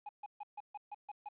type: tone bursts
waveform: triangle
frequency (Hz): 830.6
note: G#5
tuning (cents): 0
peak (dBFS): -40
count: 8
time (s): 0.06-1.288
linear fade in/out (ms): 5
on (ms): 31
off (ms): 140
effects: resampled to 8000 Hz + 12-bit